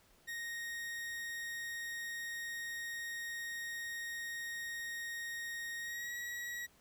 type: tone with pitch glide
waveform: 40% pulse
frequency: 1864.7 to 1913.8 Hz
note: A#6 to A#6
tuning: 0 to +45 cents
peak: -39 dBFS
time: 0.27-6.67 s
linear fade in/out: 20 ms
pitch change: +45 cents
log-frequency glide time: 5.79-6.14 s
effects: pink hiss -67 dBFS RMS until 6.8 s